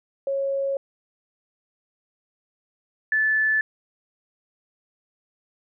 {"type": "tone pair in turn", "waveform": "sine", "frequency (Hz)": [549, 1743], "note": ["C#5", "A6"], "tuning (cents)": [-17, -17], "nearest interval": "octave + minor sixth", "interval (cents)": 2000, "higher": "second", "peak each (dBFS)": [-22, -18], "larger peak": "second", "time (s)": [[0.27, 0.77], [3.12, 3.61]], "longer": "first", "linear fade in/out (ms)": 2, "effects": []}